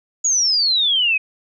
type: exponential sweep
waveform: sine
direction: down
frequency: 6870 to 2489 Hz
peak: -14 dBFS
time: 0.24-1.18 s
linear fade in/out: 10 ms
effects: none